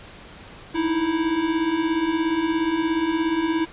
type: beating tone pair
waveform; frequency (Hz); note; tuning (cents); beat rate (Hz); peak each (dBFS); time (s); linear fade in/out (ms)
square; 311.1 / 328.1; D#4 / E4; 0 / -8; 17; -27 / -22; 0.74-3.66; 20
effects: pink hiss -43 dBFS RMS until 3.72 s + resampled to 8000 Hz